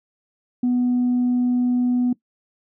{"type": "tone", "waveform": "sine", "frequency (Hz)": 246.9, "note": "B3", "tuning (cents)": 0, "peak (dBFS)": -15, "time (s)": [0.63, 2.13], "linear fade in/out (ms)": 5, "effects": ["noise-tail reverb RT60 0.1 s tail -20 dB re dry", "tanh soft clip ceiling -14 dBFS"]}